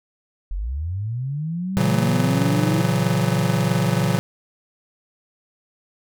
sine linear sweep, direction up, 39.62 to 325.9 Hz, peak -23 dBFS, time 0.51-2.81 s, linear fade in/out 0 ms
square chord, F# dominant seventh, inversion first, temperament just, 115.62 / 138.75 / 166.5 / 185 Hz, A#2 / C#3 / E3 / F#3, -14 / +2 / +18 / 0 cents, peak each -24 dBFS, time 1.77-4.19 s, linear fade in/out 0 ms
effects none

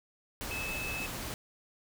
sine tone in noise, 2601 Hz, E7, 24 cents flat, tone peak -36 dBFS, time 0.51-1.06 s, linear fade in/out 0 ms, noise pink, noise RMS -39 dBFS, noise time 0.41-1.34 s, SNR 0 dB, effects none

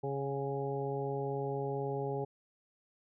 harmonic tone with a mistuned harmonic, 138.1 Hz, C#3, 6 cents flat, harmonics 1 / 2 / 3 / 4 / 5 / 6, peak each -38 / -45 / -36 / -43 / -46 / -42 dBFS, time 0.03-2.25 s, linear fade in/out 10 ms, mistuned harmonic 5, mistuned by +39 cents, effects none

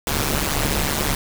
pink noise with amplitude modulation, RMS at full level -18 dBFS, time 0.07-1.15 s, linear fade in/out 2 ms, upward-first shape sine, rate 144 Hz, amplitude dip 85%, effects none

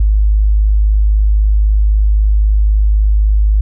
sine tone, 51.91 Hz, G#1, in tune, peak -7 dBFS, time 0-3.61 s, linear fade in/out 5 ms, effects none

